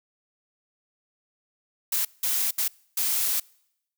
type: noise bursts at uneven times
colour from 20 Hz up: blue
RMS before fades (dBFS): -25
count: 4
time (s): 1.92-2.05 / 2.23-2.51 / 2.58-2.68 / 2.97-3.4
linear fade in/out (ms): 5
effects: noise-tail reverb RT60 0.8 s tail -26 dB re dry